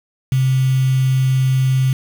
sine tone with quantisation, 131.3 Hz, C3, 6 cents sharp, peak -12 dBFS, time 0.32-1.93 s, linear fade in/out 2 ms, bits 5, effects none

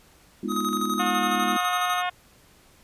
sine chord, F half-diminished seventh, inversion first, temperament equal with one note detuned, 207.7 / 245.8 / 311.1 / 349.2 Hz, Ab3 / Cb4 / Eb4 / F4, 0 / -8 / 0 / 0 cents, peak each -30 / -31 / -33 / -33 dBFS, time 0.43-1.57 s, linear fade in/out 5 ms
square tone with tremolo, 1259 Hz, D#6, 20 cents sharp, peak -25 dBFS, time 0.48-2.03 s, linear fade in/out 50 ms, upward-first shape square, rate 12 Hz, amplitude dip 50%
harmonic tone, 360 Hz, F#4, 47 cents flat, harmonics 2 / 3 / 4 / 5 / 6 / 7 / 8 / 9 / 10, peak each -27 / -31 / -33 / -35 / -37 / -38 / -39 / -40 / -41 dBFS, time 0.99-2.1 s, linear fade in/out 10 ms
effects pink hiss -56 dBFS RMS until 2.83 s + resampled to 32000 Hz

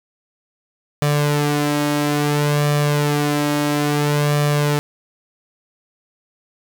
sawtooth tone with flanger, 146.83 Hz, D3, in tune, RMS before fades -18 dBFS, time 1.02-4.79 s, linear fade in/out 0 ms, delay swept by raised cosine 1.7 to 3.2 ms, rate 0.59 Hz, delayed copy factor +0.6, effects none

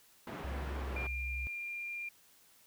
pink band-pass noise, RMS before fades -44 dBFS, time 0.27-1.07 s, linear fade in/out 2 ms, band 130 to 1900 Hz, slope 12 dB/octave
sine tone with pitch glide, 67.8 to 65.11 Hz, C#2 to C2, -38 to -8 cents, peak -37 dBFS, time 0.44-1.47 s, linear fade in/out 0 ms, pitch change -70 cents, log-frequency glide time 0.84-0.97 s
sine tone, 2395 Hz, D7, 33 cents sharp, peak -38 dBFS, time 0.96-2.09 s, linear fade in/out 5 ms
effects white hiss -64 dBFS RMS until 2.66 s

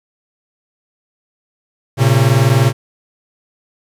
45% pulse tone pair together, 114.69 / 134.7 Hz, A#2 / C#3, -28 / -49 cents, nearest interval minor third, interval 279 cents, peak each -12 dBFS, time 1.97-2.73 s, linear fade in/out 50 ms, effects resampled to 32000 Hz + 7-bit

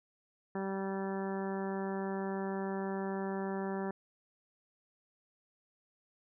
harmonic tone, 193.7 Hz, G3, 20 cents flat, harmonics 1 / 2 / 3 / 4 / 5 / 6 / 7 / 8 / 9, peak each -37 / -38 / -45 / -44 / -46 / -53 / -51 / -54 / -50 dBFS, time 0.55-3.91 s, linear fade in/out 2 ms, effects none

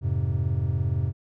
triangle chord, F minor, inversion none, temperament just, 87.31 / 104.77 / 130.96 Hz, F2 / Ab2 / C3, 0 / +16 / +2 cents, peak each -25 dBFS, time 0.01-1.13 s, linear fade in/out 50 ms, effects none

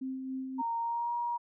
sine tone with tremolo, 262.5 Hz, C4, 6 cents sharp, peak -33 dBFS, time 0.01-0.62 s, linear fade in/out 10 ms, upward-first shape sine, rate 3.6 Hz, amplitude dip 35%
sine tone with pitch glide, 926 to 950.9 Hz, A#5 to A#5, -12 to +34 cents, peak -30 dBFS, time 0.58-1.38 s, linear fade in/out 20 ms, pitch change +46 cents, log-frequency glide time 0.79-1.14 s
effects none

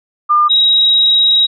sine tone pair in turn, 1203 / 3819 Hz, D6 / A#7, +41 / +41 cents, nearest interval octave + minor sixth, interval 2000 cents, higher second, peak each -7 / -7 dBFS, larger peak neither, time 0.29-0.49 / 0.49-1.47 s, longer second, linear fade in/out 20 ms, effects none

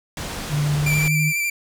pink low-pass noise, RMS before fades -30 dBFS, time 0.17-1.08 s, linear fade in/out 2 ms, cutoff 10000 Hz, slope 12 dB/octave
sine tone with pitch glide, 147.3 to 153.11 Hz, D3 to D#3, +6 to -28 cents, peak -18 dBFS, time 0.49-1.33 s, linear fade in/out 50 ms, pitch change +66 cents, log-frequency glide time 0.85-1.11 s
45% pulse tone with vibrato, 2349 Hz, D7, in tune, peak -20 dBFS, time 0.86-1.5 s, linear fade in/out 5 ms, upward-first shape square, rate 12 Hz, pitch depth 19 cents each way
effects none

